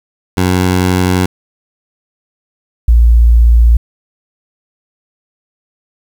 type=tone pair in turn; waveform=15% pulse / sine; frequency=91.6 / 57.89 Hz; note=F#2 / A#1; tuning=-17 / -11 cents; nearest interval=minor sixth; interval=794 cents; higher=first; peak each=-3 dBFS; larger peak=neither; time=0.37-1.26 / 2.88-3.77 s; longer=neither; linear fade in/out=5 ms; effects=7-bit